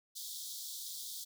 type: high-pass noise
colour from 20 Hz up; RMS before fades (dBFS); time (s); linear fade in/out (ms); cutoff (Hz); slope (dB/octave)
pink; -44; 0.15-1.25; 20; 3400; 96
effects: none